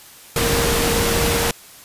sine tone in noise, 466.2 Hz, A#4, in tune, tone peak -22 dBFS, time 0.36-1.51 s, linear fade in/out 2 ms, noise pink, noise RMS -19 dBFS, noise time 0.36-1.51 s, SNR -6 dB, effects white hiss -43 dBFS RMS until 1.84 s + resampled to 32000 Hz

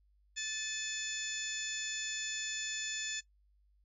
harmonic tone with a mistuned harmonic, 874 Hz, A5, 12 cents flat, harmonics 2 / 3 / 4 / 5 / 6 / 7 / 8, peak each -43 / -45 / -42 / -51 / -46 / -50 / -41 dBFS, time 0.36-3.21 s, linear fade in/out 20 ms, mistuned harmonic 3, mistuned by -50 cents, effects noise-tail reverb RT60 0.1 s tail -17 dB re dry + added 50 Hz sine -66 dBFS peak until 3.84 s

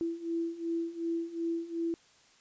sine beating tone pair, 332.3 / 335 Hz, E4 / E4, +14 / +28 cents, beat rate 2.7 Hz, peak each -36 / -33 dBFS, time 0.01-1.94 s, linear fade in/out 0 ms, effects white hiss -62 dBFS RMS until 2.4 s + resampled to 16000 Hz

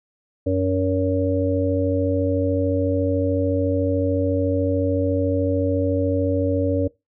harmonic tone, 93.8 Hz, F#2, 24 cents sharp, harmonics 1 / 3 / 5 / 6, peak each -23 / -22 / -24 / -24 dBFS, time 0.46-6.88 s, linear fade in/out 10 ms, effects noise-tail reverb RT60 0.2 s tail -20 dB re dry

